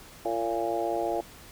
harmonic tone with a mistuned harmonic, 114.7 Hz, A#2, 28 cents flat, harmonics 3 / 4 / 5 / 6 / 7, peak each -32 / -34 / -33 / -31 / -34 dBFS, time 0.25-1.21 s, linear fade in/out 5 ms, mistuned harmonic 7, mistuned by +36 cents, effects pink hiss -49 dBFS RMS until 1.51 s

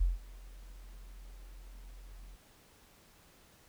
sine tone with ADSR envelope, 43.67 Hz, F1, 1 cent sharp, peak -23 dBFS, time 0-2.36 s, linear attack 13 ms, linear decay 170 ms, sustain -24 dB, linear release 13 ms, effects pink hiss -62 dBFS RMS until 3.68 s

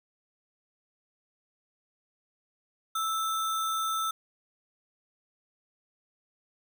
sine tone with sample-and-hold, 1318.5 Hz, E6, in tune, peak -27 dBFS, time 2.95-4.11 s, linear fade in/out 5 ms, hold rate 4900 Hz, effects none

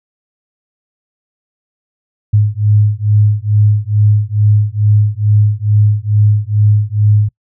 sine beating tone pair, 103.83 / 106.13 Hz, G#2 / G#2, 0 / +38 cents, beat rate 2.3 Hz, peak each -11 dBFS, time 2.33-7.29 s, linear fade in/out 10 ms, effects noise-tail reverb RT60 0.1 s tail -25 dB re dry

